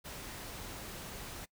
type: noise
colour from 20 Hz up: pink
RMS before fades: -45 dBFS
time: 0.04-1.46 s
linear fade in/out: 20 ms
effects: noise-tail reverb RT60 0.1 s tail -22 dB re dry